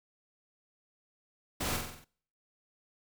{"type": "noise with echo", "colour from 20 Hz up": "pink", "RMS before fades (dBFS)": -34, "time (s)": [1.6, 1.77], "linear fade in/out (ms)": 10, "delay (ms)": 46, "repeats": 6, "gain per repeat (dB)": -4, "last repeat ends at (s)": 2.046, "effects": ["noise-tail reverb RT60 0.6 s tail -25 dB re dry"]}